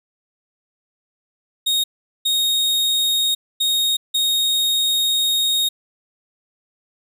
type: tone bursts at uneven times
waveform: 40% pulse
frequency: 3729 Hz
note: A#7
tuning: in tune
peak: -15 dBFS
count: 4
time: 1.66-1.84 / 2.25-3.35 / 3.6-3.97 / 4.14-5.69 s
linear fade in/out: 10 ms
effects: none